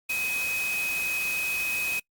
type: tone in noise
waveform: sine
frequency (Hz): 2526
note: D#7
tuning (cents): +26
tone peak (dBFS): -26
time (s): 0.09-2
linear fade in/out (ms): 10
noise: white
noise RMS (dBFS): -35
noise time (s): 0.09-2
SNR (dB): +6
effects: noise-tail reverb RT60 0.1 s tail -25 dB re dry + Opus 48 kbps